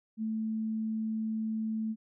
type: tone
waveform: sine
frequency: 220 Hz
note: A3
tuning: in tune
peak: -30 dBFS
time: 0.17-1.96 s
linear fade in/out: 50 ms
effects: none